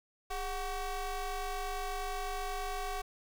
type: ring-modulated tone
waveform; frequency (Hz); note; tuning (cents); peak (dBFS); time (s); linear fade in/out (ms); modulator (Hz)
30% pulse; 382.2; G4; -44; -29; 0.3-3.02; 10; 358
effects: none